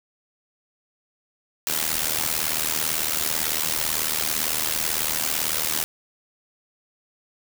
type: noise with amplitude modulation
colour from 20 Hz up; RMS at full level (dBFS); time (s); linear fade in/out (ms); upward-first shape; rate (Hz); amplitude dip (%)
white; -21; 1.67-5.84; 0; sine; 78; 85
effects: none